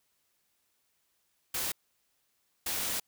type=noise bursts at uneven times; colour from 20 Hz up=white; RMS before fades=-33 dBFS; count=2; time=1.54-1.72 / 2.66-3 s; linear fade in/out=5 ms; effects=white hiss -75 dBFS RMS until 3.07 s